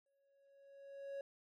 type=tone with exponential growth; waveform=triangle; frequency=554.4 Hz; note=C#5; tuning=in tune; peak=-39 dBFS; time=0.06-1.21 s; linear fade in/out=2 ms; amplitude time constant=250 ms; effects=none